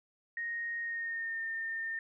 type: tone with pitch glide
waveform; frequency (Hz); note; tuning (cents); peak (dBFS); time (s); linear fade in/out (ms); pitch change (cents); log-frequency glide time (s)
sine; 1864.7 to 1813.7; A#6 to A#6; 0 to -48; -34; 0.37-1.99; 2; -48; 0.81-1.43
effects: none